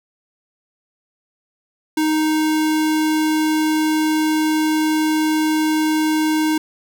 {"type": "tone", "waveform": "square", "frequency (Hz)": 311.1, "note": "D#4", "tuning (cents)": 0, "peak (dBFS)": -16, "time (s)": [1.97, 6.58], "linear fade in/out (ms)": 5, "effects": []}